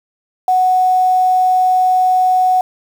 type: tone with quantisation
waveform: sine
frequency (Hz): 740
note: F#5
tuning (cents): 0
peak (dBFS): -9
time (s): 0.48-2.61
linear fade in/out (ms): 2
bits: 6
effects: none